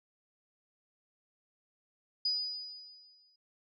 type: tone with exponential decay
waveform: sine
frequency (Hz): 4947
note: D#8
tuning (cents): -11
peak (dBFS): -27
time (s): 2.25-3.36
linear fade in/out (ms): 5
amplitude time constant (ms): 240
effects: none